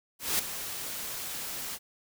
white noise with ADSR envelope, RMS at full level -26 dBFS, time 0.19-1.79 s, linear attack 200 ms, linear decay 7 ms, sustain -11 dB, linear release 48 ms, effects none

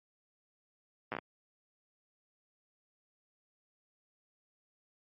slowing click train, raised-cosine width 0.5 ms, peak -21 dBFS, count 6, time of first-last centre 1.12-1.187 s, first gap 8 ms, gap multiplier 1.26, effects high-pass 150 Hz 12 dB/octave + MP3 32 kbps

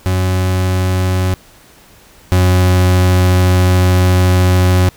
40% pulse tone pair in turn, 92.5 / 91.38 Hz, F#2 / F#2, 0 / -21 cents, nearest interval unison, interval 21 cents, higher first, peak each -11 / -7 dBFS, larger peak second, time 0.06-1.34 / 2.32-4.89 s, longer second, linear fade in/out 0 ms, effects pink hiss -44 dBFS RMS until 4.96 s

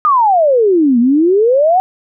sine exponential two-way sweep, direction down then up, 1250 to 230 to 770 Hz, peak -7 dBFS, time 0.05-1.8 s, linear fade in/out 0 ms, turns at 0.99 s, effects none

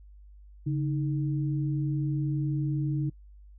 sine tone pair together, 142 / 311.7 Hz, C#3 / D#4, +42 / +3 cents, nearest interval octave + major second, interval 1361 cents, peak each -26 / -33 dBFS, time 0.66-3.1 s, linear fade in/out 10 ms, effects noise-tail reverb RT60 0.1 s tail -25 dB re dry + added 50 Hz sine -48 dBFS peak until 3.58 s

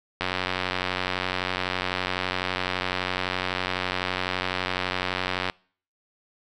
click train, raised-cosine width 0.3 ms, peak -9 dBFS, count 487, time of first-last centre 0.21-5.498 s, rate 91.9 Hz, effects noise-tail reverb RT60 0.5 s tail -26 dB re dry

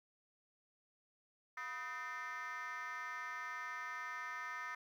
sine tone with frequency modulation, 1535 Hz, G6, 37 cents flat, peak -39 dBFS, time 1.57-4.75 s, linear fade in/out 5 ms, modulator 276 Hz, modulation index 1.9, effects tanh soft clip ceiling -41 dBFS + 12-bit

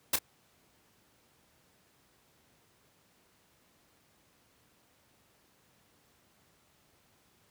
white noise with echo, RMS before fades -26 dBFS, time 0.13-0.16 s, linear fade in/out 5 ms, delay 29 ms, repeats 1, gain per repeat -10 dB, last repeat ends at 0.189 s, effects pink hiss -67 dBFS RMS until 7.5 s + high-pass 80 Hz 12 dB/octave

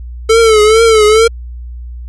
square tone with vibrato, 440 Hz, A4, in tune, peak -5 dBFS, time 0.29-1.28 s, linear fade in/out 10 ms, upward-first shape triangle, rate 2.3 Hz, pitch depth 91 cents each way, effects added 60 Hz sine -23 dBFS peak until 2.08 s + resampled to 24000 Hz

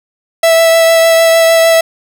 45% pulse tone with vibrato, 658 Hz, E5, 3 cents flat, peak -5 dBFS, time 0.43-1.81 s, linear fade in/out 5 ms, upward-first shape triangle, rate 6.6 Hz, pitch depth 13 cents each way, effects none

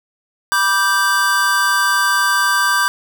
square chord, G major, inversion first, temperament just, 980 / 1176 / 1568 Hz, B5 / D6 / G6, -14 / +2 / 0 cents, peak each -22 / -19 / -16 dBFS, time 0.52-2.88 s, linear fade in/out 0 ms, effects none

